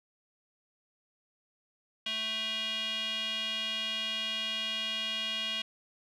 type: tone with band-pass filter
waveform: square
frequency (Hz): 220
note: A3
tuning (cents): 0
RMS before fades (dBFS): -34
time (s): 2.06-5.62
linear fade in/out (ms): 5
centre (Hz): 3100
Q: 6.8
effects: none